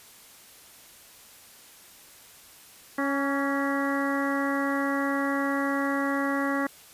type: harmonic tone with a mistuned harmonic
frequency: 277.2 Hz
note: C#4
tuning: in tune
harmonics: 1 / 2 / 3 / 4 / 5 / 6 / 7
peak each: -27 / -32 / -36 / -33 / -36 / -35 / -34 dBFS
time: 2.98-6.67 s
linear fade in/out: 5 ms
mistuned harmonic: 4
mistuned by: +31 cents
effects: white hiss -51 dBFS RMS until 6.93 s + resampled to 32000 Hz